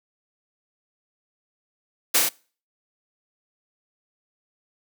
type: noise with echo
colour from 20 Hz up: white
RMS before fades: -18 dBFS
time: 2.14-2.19 s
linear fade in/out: 10 ms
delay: 34 ms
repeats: 3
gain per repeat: -2 dB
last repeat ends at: 2.292 s
effects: noise-tail reverb RT60 0.4 s tail -24 dB re dry + high-pass 200 Hz 12 dB/octave